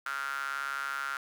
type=tone with high-pass filter; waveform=sawtooth; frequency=138.59 Hz; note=C#3; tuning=in tune; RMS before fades=-35 dBFS; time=0.06-1.17 s; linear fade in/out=2 ms; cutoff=1400 Hz; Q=9.3; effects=none